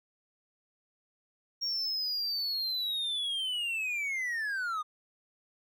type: linear sweep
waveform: triangle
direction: down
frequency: 5588 to 1200 Hz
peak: -29 dBFS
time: 1.61-4.83 s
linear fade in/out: 20 ms
effects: none